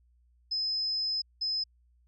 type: tone bursts at uneven times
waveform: sine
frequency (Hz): 5100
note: D#8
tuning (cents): +42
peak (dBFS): -28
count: 2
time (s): 0.51-1.22 / 1.41-1.64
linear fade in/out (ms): 10
effects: added 60 Hz sine -62 dBFS peak until 2.07 s